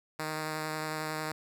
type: tone with vibrato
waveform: 5% pulse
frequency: 155.56 Hz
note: D#3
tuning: in tune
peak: -22 dBFS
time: 0.19-1.32 s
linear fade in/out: 5 ms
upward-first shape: triangle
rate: 11 Hz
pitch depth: 12 cents each way
effects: none